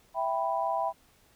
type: chord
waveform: sine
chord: E minor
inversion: none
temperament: equal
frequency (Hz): 659.3 / 784 / 987.8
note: E5 / G5 / B5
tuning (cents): 0 / 0 / 0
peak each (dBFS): -31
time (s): 0.14-0.93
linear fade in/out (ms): 50
effects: pink hiss -63 dBFS RMS until 1.35 s